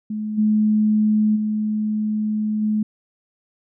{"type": "tone with level steps", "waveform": "sine", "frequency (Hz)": 213.7, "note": "G#3", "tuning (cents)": 50, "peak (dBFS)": [-23, -14, -19, -17], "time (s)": [0.1, 2.83], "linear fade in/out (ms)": 5, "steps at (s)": [0.37, 1.35, 2.61], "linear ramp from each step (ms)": 20, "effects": []}